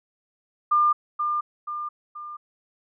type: tone with echo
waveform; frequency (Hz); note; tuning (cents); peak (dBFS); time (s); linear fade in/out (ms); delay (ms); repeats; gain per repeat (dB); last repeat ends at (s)
sine; 1200; D6; +37; -16; 0.71-0.93; 10; 480; 3; -6; 2.37
effects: none